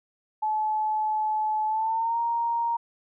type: tone with pitch glide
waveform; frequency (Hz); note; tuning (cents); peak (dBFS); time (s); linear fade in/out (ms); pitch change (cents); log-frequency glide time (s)
sine; 861 to 933.5; A5 to A#5; -38 to +2; -23; 0.42-2.77; 10; +140; 1.66-2.19
effects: none